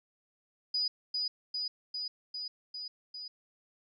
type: tone with echo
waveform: sine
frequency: 4945 Hz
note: D#8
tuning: 12 cents flat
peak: -28 dBFS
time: 0.74-0.88 s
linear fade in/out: 5 ms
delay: 400 ms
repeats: 6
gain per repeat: -2 dB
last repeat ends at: 3.28 s
effects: none